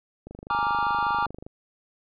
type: click train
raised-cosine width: 2 ms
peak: -26 dBFS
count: 31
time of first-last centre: 0.27-1.465 s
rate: 25.1 Hz
type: chord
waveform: triangle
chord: Bb dominant seventh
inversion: third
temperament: equal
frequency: 830.6 / 932.3 / 1174.7 / 1396.9 Hz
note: Ab5 / Bb5 / D6 / F6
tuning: 0 / 0 / 0 / 0 cents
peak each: -26 / -26 / -25 / -28 dBFS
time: 0.5-1.26 s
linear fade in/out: 2 ms
effects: resampled to 11025 Hz